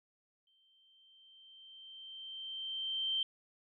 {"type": "tone with exponential growth", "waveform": "sine", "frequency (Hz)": 3128, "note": "G7", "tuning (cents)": -4, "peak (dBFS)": -30, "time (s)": [0.47, 3.23], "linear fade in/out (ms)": 2, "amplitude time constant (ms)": 600, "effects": []}